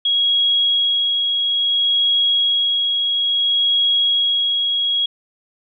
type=tone with tremolo; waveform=sine; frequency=3309 Hz; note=G#7; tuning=7 cents flat; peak=-13 dBFS; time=0.05-5.06 s; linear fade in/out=5 ms; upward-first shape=sine; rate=0.59 Hz; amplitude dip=30%; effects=none